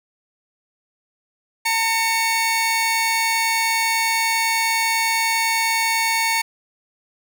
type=tone pair together; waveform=sawtooth; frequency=908 / 2225 Hz; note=A#5 / C#7; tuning=-46 / +6 cents; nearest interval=octave + major third; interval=1552 cents; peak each=-17 dBFS; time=1.65-6.42 s; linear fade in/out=10 ms; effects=none